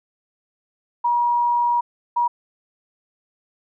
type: tone bursts at uneven times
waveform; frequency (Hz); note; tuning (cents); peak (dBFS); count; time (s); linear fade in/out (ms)
sine; 957; A#5; +45; -16; 2; 1.04-1.81 / 2.16-2.28; 10
effects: none